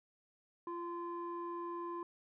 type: tone with low-pass filter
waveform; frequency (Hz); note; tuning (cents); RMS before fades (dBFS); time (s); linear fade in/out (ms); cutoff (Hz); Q
square; 344.4; F4; -24; -42; 0.67-2.03; 2; 980; 3.7
effects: none